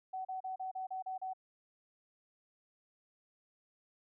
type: tone bursts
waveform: sine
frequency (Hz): 753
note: F#5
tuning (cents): +30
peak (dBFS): -37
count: 8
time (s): 0.13-1.335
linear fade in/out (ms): 10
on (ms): 120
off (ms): 35
effects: none